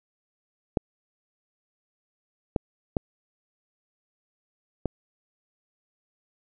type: clicks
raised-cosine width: 2 ms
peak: -8 / -9 / -10 / -12 dBFS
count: 4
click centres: 0.772 / 2.562 / 2.968 / 4.857 s
effects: none